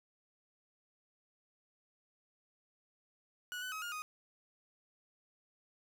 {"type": "tone with pitch steps", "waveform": "30% pulse", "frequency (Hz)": [1467, 1500, 1274, 1419, 1244], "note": ["F#6", "F#6", "D#6", "F6", "D#6"], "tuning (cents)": [-15, 23, 41, 27, -1], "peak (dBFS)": -37, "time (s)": [3.52, 4.02], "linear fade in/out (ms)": 0, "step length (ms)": 100, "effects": ["11-bit"]}